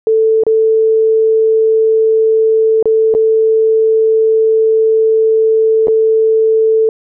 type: tone with dropouts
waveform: sine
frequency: 442.3 Hz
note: A4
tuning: 9 cents sharp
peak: -7 dBFS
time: 0.07-6.89 s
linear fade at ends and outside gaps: 1 ms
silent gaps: 0.436-0.466 / 2.827-2.856 / 3.14-3.149 / 5.872-5.882 s
effects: none